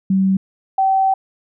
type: tone pair in turn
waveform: sine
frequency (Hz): 191.5 / 769.8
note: G3 / G5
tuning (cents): -40 / -32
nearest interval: 2 octaves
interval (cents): 2408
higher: second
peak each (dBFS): -12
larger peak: neither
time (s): 0.1-0.37 / 0.78-1.14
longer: second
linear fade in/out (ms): 5
effects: none